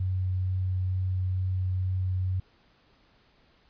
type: tone with vibrato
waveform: sine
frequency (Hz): 92.8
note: F#2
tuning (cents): +6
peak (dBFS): -25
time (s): 0-2.4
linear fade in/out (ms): 5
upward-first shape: triangle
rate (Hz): 2.2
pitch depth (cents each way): 8
effects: pink hiss -63 dBFS RMS until 3.69 s + resampled to 11025 Hz